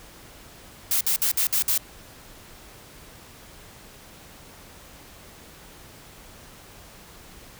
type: noise bursts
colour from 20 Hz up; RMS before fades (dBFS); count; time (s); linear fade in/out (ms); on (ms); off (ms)
blue; -22; 6; 0.91-1.778; 2; 98; 56
effects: pink hiss -47 dBFS RMS until 7.59 s